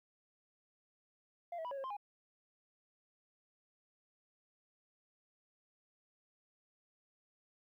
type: tone with pitch steps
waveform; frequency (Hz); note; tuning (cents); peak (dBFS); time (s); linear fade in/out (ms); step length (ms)
sine; 692 / 647 / 984 / 555 / 540 / 1049 / 818; F5 / E5 / B5 / C#5 / C#5 / C6 / G#5; -16 / -32 / -7 / +2 / -45 / +4 / -26; -37; 1.52-1.968; 5; 64
effects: tanh soft clip ceiling -39 dBFS + 13-bit